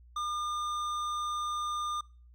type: tone with hard clipping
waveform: sine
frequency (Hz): 1207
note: D6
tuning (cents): +47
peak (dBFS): -33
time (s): 0.16-2.01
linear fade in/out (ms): 5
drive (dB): 11
effects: noise-tail reverb RT60 0.4 s tail -24 dB re dry + added 60 Hz sine -53 dBFS peak until 2.34 s